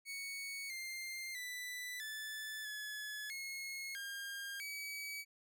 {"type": "tone with pitch steps", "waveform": "sawtooth", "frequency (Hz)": [2224, 2103, 1984, 1743, 1707, 2167, 1610, 2278], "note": ["C#7", "C7", "B6", "A6", "G#6", "C#7", "G6", "C#7"], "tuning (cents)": [5, 8, 7, -17, 47, -40, 46, 47], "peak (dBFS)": -39, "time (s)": [0.05, 5.25], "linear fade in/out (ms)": 50, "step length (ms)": 650, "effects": []}